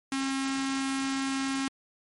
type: tone with notch filter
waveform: sawtooth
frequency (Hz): 269.8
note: C#4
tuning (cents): -47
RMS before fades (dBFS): -30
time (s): 0.12-1.68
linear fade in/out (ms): 2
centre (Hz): 540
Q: 0.76
effects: MP3 48 kbps